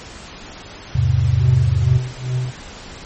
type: chord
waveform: sine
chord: E augmented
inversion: none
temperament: just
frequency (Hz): 82.41 / 103.01 / 128.76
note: E2 / G#2 / B#2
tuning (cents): 0 / -14 / -27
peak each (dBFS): -19 / -17 / -16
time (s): 0.95-1.98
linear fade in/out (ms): 5
type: tone with tremolo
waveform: triangle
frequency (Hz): 126.5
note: B2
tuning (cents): +42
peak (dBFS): -14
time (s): 1.39-2.52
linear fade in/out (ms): 20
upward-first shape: triangle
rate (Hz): 2.3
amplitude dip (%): 100
effects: pink hiss -36 dBFS RMS until 3.05 s + MP3 32 kbps